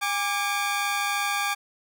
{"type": "tone cluster", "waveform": "20% pulse", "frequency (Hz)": [813, 1178, 2242], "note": ["G#5", "D6", "C#7"], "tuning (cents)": [-37, 5, 19], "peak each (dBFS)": [-22, -23, -31], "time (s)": [0.01, 1.55], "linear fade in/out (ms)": 20, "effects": []}